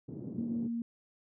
white band-pass noise, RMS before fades -42 dBFS, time 0.08-0.68 s, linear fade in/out 10 ms, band 120 to 320 Hz, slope 24 dB/octave
sine tone, 233.1 Hz, A#3, in tune, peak -32 dBFS, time 0.38-0.82 s, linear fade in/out 2 ms
effects none

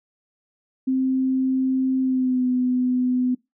sine tone with pitch glide, 261.6 to 251.4 Hz, C4 to B3, 0 to +31 cents, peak -18 dBFS, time 0.87-3.35 s, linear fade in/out 10 ms, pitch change -69 cents, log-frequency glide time 2.01-2.47 s, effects noise-tail reverb RT60 0.2 s tail -23 dB re dry

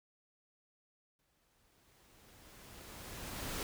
pink noise with exponential growth, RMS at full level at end -39 dBFS, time 1.19-3.63 s, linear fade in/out 1 ms, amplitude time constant 530 ms, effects none

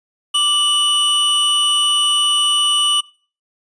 square tone pair together, 1174.7 / 2960 Hz, D6 / F#7, 0 / 0 cents, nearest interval octave + major third, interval 1600 cents, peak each -23 / -14 dBFS, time 0.34-3.01 s, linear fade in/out 10 ms, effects noise-tail reverb RT60 0.4 s tail -22 dB re dry + resampled to 22050 Hz

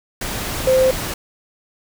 sine tone in noise, 520 Hz, C5, 11 cents flat, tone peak -11 dBFS, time 0.67-0.91 s, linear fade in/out 5 ms, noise pink, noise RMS -25 dBFS, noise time 0.21-1.14 s, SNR +11 dB, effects none

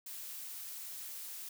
blue noise, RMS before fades -45 dBFS, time 0.06-1.49 s, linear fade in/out 5 ms, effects none

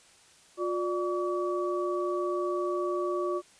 sine tone cluster, 356.8 / 591 / 1140 Hz, F4 / D5 / C#6, +37 / +11 / +48 cents, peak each -29 / -34 / -34 dBFS, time 0.57-3.42 s, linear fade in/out 50 ms, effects white hiss -58 dBFS RMS until 3.59 s + resampled to 22050 Hz

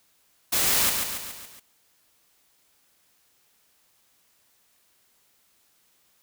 white noise with echo, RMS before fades -23 dBFS, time 0.52-0.9 s, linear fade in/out 10 ms, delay 140 ms, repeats 5, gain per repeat -5 dB, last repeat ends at 1.6 s, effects white hiss -65 dBFS RMS until 6.22 s

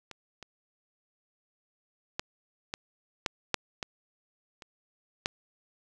clicks, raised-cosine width 0.2 ms, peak -25 / -26 / -13 / -16 / -10 / -7 / -16 / -28 / -10 dBFS, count 9, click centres 0.113 / 0.427 / 2.195 / 2.739 / 3.262 / 3.543 / 3.828 / 4.622 / 5.259 s, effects none

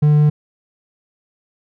triangle tone, 149.4 Hz, D3, 30 cents sharp, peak -7 dBFS, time 0.02-0.3 s, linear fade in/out 10 ms, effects none

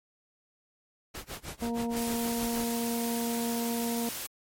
pink noise with tremolo, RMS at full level -38 dBFS, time 1.14-2.67 s, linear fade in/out 10 ms, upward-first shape sine, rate 6.4 Hz, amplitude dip 95%
harmonic tone, 233.8 Hz, A#3, 5 cents sharp, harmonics 1 / 2 / 3 / 4, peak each -30 / -36 / -40 / -42 dBFS, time 1.62-4.09 s, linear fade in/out 2 ms
white noise, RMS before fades -37 dBFS, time 1.96-4.27 s, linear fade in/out 10 ms
effects MP3 64 kbps

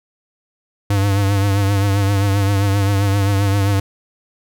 square tone with vibrato, 99.5 Hz, G2, 26 cents sharp, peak -14 dBFS, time 0.9-3.8 s, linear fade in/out 5 ms, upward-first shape triangle, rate 7.6 Hz, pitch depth 55 cents each way, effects none

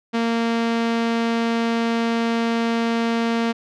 sawtooth tone with low-pass filter, 230.7 Hz, A#3, 18 cents flat, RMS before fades -21 dBFS, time 0.13-3.53 s, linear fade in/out 20 ms, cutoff 4000 Hz, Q 0.88, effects none

